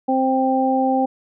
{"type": "harmonic tone", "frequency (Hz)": 262.6, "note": "C4", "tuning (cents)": 6, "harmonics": [1, 2, 3], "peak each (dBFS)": [-19, -22, -19], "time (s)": [0.08, 1.06], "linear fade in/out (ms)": 10, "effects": []}